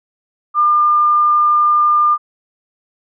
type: tone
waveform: sine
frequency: 1202 Hz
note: D6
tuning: 40 cents sharp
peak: -9 dBFS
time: 0.54-2.18 s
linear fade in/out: 50 ms
effects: none